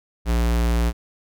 square tone, 58.27 Hz, A#1, in tune, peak -18 dBFS, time 0.25-0.93 s, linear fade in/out 50 ms, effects none

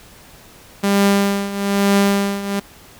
sawtooth tone with tremolo, 199.6 Hz, G3, 32 cents sharp, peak -7 dBFS, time 0.83-2.6 s, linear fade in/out 10 ms, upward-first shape triangle, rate 1.1 Hz, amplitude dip 80%, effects pink hiss -44 dBFS RMS until 2.99 s

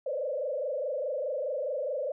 sine tone with frequency modulation, 554.4 Hz, C#5, in tune, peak -29 dBFS, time 0.06-2.12 s, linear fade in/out 5 ms, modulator 24.8 Hz, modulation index 2.3, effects none

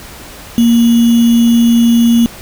sine tone with sample-and-hold, 233.7 Hz, A#3, 5 cents sharp, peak -5 dBFS, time 0.58-2.26 s, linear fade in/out 0 ms, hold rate 3150 Hz, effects pink hiss -32 dBFS RMS until 2.41 s

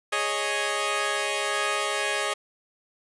10% pulse chord, Ab suspended fourth, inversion none, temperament equal, 415.3 / 554.4 / 622.3 Hz, Ab4 / Db5 / Eb5, 0 / 0 / 0 cents, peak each -21 dBFS, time 0.12-2.34 s, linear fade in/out 10 ms, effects resampled to 24000 Hz

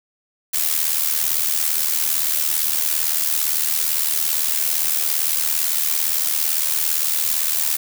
blue noise with amplitude modulation, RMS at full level -17 dBFS, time 0.53-7.77 s, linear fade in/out 10 ms, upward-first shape sine, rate 77.7 Hz, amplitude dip 70%, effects none

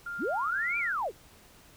sine tone, 1400 Hz, F6, 4 cents sharp, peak -34 dBFS, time 0.06-0.92 s, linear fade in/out 5 ms
sine linear two-way sweep, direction up then down, 137.2 to 2411 to 310.4 Hz, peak -28 dBFS, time 0.18-1.12 s, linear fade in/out 50 ms, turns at 0.78 s
effects pink hiss -56 dBFS RMS until 1.76 s

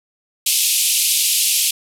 white band-pass noise, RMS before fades -17 dBFS, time 0.46-1.71 s, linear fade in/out 5 ms, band 2500 to 13000 Hz, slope 48 dB/octave, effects none

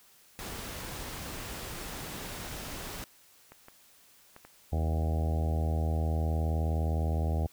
pink noise, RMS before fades -40 dBFS, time 0.39-3.04 s, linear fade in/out 0 ms
clicks, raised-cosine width 0.5 ms, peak -33 dBFS, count 8, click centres 1.262 / 1.449 / 2.227 / 2.448 / 3.52 / 3.684 / 4.364 / 4.45 s
harmonic tone, 79.6 Hz, D#2, 40 cents sharp, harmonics 1 / 2 / 3 / 4 / 5 / 6 / 7 / 8 / 9 / 10, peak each -27 / -36 / -41 / -43 / -45 / -44 / -45 / -44 / -44 / -45 dBFS, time 4.72-7.47 s, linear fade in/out 10 ms
effects white hiss -60 dBFS RMS until 7.52 s

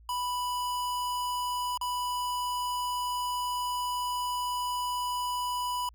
square tone with dropouts, 987.8 Hz, B5, in tune, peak -30 dBFS, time 0.09-5.89 s, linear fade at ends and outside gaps 2 ms, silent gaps 1.775-1.812 s, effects added 56 Hz sine -52 dBFS peak until 5.94 s

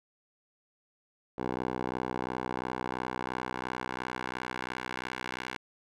10% pulse tone with band-pass filter sweep, 62.9 Hz, B1, 32 cents sharp, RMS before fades -36 dBFS, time 1.38-5.57 s, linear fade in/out 5 ms, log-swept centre 600 to 2000 Hz, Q 1, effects none

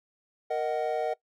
triangle chord, D# minor, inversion second, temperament just, 466.7 / 622.3 / 746.7 Hz, A#4 / D#5 / F#5, +2 / 0 / +16 cents, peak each -29 dBFS, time 0.5-1.14 s, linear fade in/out 10 ms, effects noise-tail reverb RT60 0.1 s tail -20 dB re dry

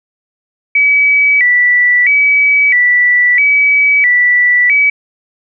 sine tone with vibrato, 2117 Hz, C7, 20 cents sharp, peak -6 dBFS, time 0.75-4.9 s, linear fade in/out 5 ms, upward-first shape square, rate 0.76 Hz, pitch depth 130 cents each way, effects none

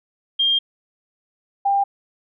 sine tone pair in turn, 3207 / 796.4 Hz, G7 / G5, +39 / +27 cents, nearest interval 2 octaves, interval 2412 cents, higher first, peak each -15 dBFS, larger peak neither, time 0.39-0.59 / 1.65-1.84 s, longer first, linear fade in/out 10 ms, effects none

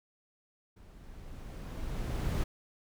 brown noise with level ramp, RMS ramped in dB -54 to -29 dBFS, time 0.76-2.44 s, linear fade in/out 10 ms, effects none

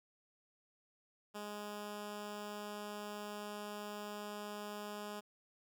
10% pulse tone, 207.7 Hz, G#3, in tune, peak -35 dBFS, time 1.34-5.21 s, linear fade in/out 20 ms, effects none

